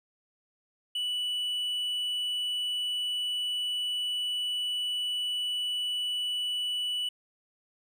triangle tone, 2960 Hz, F#7, in tune, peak -27 dBFS, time 0.95-7.09 s, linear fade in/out 5 ms, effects none

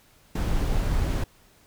brown noise, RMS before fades -24 dBFS, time 0.35-1.24 s, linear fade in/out 5 ms, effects pink hiss -58 dBFS RMS until 1.66 s

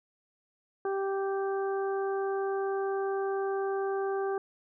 harmonic tone, 390.8 Hz, G4, 5 cents flat, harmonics 1 / 2 / 3 / 4, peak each -29 / -36 / -41 / -43 dBFS, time 0.85-4.38 s, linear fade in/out 2 ms, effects none

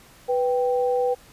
sine tone pair together, 493.9 / 784 Hz, B4 / G5, 0 / 0 cents, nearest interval minor sixth, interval 800 cents, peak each -20 / -26 dBFS, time 0.28-1.15 s, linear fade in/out 20 ms, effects pink hiss -51 dBFS RMS until 1.32 s + resampled to 32000 Hz

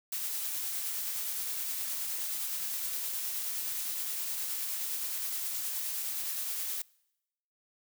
blue noise with tremolo, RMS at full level -34 dBFS, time 0.12-6.82 s, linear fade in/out 5 ms, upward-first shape triangle, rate 9.6 Hz, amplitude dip 25%, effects noise-tail reverb RT60 0.9 s tail -25 dB re dry

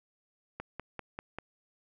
click train, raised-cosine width 0.5 ms, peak -23 dBFS, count 5, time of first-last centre 0.6-1.386 s, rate 5.09 Hz, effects none

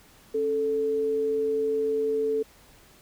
sine tone pair together, 274.5 / 440 Hz, C#4 / A4, -17 / 0 cents, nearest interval minor sixth, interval 817 cents, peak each -35 / -23 dBFS, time 0.34-2.43 s, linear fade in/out 10 ms, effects pink hiss -55 dBFS RMS until 3.01 s

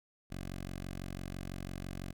10% pulse tone with notch filter, 46 Hz, F#1, 9 cents flat, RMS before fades -42 dBFS, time 0.3-2.13 s, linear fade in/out 20 ms, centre 940 Hz, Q 2, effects none

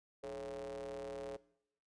square ring-modulated tone, 63.2 Hz, B1, 41 cents sharp, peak -40 dBFS, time 0.23-1.37 s, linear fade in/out 10 ms, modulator 487 Hz, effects noise-tail reverb RT60 0.8 s tail -21 dB re dry + resampled to 22050 Hz

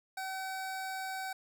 25% pulse tone, 762 Hz, G5, 49 cents flat, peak -33 dBFS, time 0.17-1.33 s, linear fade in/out 5 ms, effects none

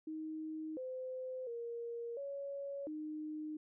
sine tone with pitch steps, 313.8 / 514 / 469 / 559 / 307 Hz, D#4 / C5 / A#4 / C#5 / D#4, +15 / -31 / +11 / +14 / -23 cents, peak -40 dBFS, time 0.07-3.57 s, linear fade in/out 5 ms, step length 700 ms, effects none

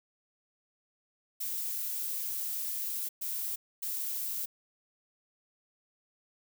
violet noise bursts at uneven times, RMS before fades -35 dBFS, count 3, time 1.4-3.09 / 3.21-3.56 / 3.82-4.46 s, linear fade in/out 10 ms, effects none

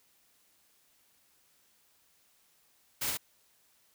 white noise with echo, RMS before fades -33 dBFS, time 3.01-3.11 s, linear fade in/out 10 ms, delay 64 ms, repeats 1, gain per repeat -2 dB, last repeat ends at 3.174 s, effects white hiss -68 dBFS RMS until 3.94 s

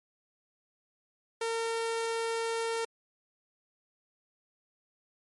sawtooth tone, 456.6 Hz, A#4, 36 cents flat, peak -26 dBFS, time 1.41-2.85 s, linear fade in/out 5 ms, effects MP3 48 kbps

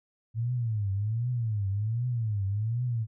sine tone with vibrato, 110 Hz, A2, in tune, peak -26 dBFS, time 0.34-3.07 s, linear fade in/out 50 ms, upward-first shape triangle, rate 1.3 Hz, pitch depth 240 cents each way, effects none

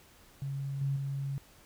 sine tone with level steps, 138.1 Hz, C#3, 6 cents flat, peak -33 / -28 / -32 dBFS, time 0.42-1.38 s, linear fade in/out 0 ms, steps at 0.81 / 0.96 s, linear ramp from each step 5 ms, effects pink hiss -59 dBFS RMS until 1.65 s

